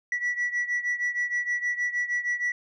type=beating tone pair; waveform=sine; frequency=1947 / 1953.4 Hz; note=B6 / B6; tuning=-25 / -20 cents; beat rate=6.4 Hz; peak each=-25 / -28 dBFS; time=0.12-2.52 s; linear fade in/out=2 ms; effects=tanh soft clip ceiling -22 dBFS